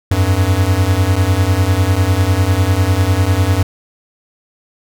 square beating tone pair, 88.1 / 98.1 Hz, F2 / G2, +16 / +2 cents, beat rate 10 Hz, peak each -15 / -14 dBFS, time 0.11-3.63 s, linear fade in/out 5 ms, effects none

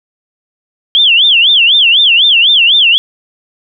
sine tone with vibrato, 3115 Hz, G7, 12 cents flat, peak -4 dBFS, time 0.95-2.98 s, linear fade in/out 0 ms, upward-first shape sine, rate 4 Hz, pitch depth 260 cents each way, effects none

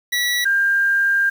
25% pulse / sine tone pair in turn, 1945 / 1598.2 Hz, B6 / G6, -27 / +33 cents, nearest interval minor third, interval 340 cents, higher first, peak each -14 / -14 dBFS, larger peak neither, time 0.12-0.45 / 0.45-1.3 s, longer second, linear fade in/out 10 ms, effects 7-bit

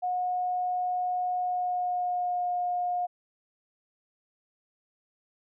sine tone with pitch glide, 725 to 714.6 Hz, F#5 to F5, -35 to +40 cents, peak -26 dBFS, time 0.02-3.07 s, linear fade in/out 20 ms, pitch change -25 cents, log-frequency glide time 1.39-2.49 s, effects none

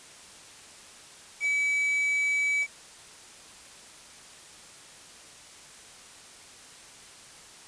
triangle tone with quantisation, 2287 Hz, D7, 47 cents flat, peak -22 dBFS, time 1.4-2.67 s, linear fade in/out 50 ms, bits 7, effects white hiss -49 dBFS RMS until 7.67 s + resampled to 22050 Hz

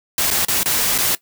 white noise with dropouts, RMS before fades -18 dBFS, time 0.18-1.15 s, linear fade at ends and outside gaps 2 ms, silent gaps 0.304-0.31 / 0.45-0.483 / 0.632-0.658 / 0.98-0.985 s, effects noise-tail reverb RT60 0.1 s tail -18 dB re dry

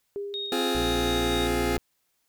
sine tone with exponential decay, 403.5 Hz, G#4, 50 cents flat, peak -28 dBFS, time 0.16-1.36 s, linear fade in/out 0 ms, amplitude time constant 260 ms
sine tone with tremolo, 3729 Hz, A#7, in tune, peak -30 dBFS, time 0.34-1.47 s, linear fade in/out 0 ms, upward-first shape square, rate 4.1 Hz, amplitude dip 25%
sawtooth chord, F minor, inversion second, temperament just, 261.9 / 349.2 / 419.1 Hz, C4 / F4 / Ab4, +2 / 0 / +16 cents, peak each -25 dBFS, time 0.52-1.77 s, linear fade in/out 2 ms
harmonic tone, 58.27 Hz, A#1, in tune, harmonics 1 / 2 / 3 / 4 / 5 / 6 / 7 / 8, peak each -31 / -37 / -41 / -43 / -45 / -47 / -48 / -49 dBFS, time 0.75-1.78 s, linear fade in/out 0 ms
effects white hiss -73 dBFS RMS until 2.28 s

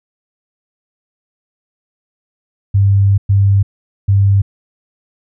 sine tone bursts at uneven times, 99.1 Hz, G2, 19 cents sharp, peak -7 dBFS, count 3, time 2.74-3.18 / 3.29-3.63 / 4.08-4.42 s, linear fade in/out 10 ms, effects none

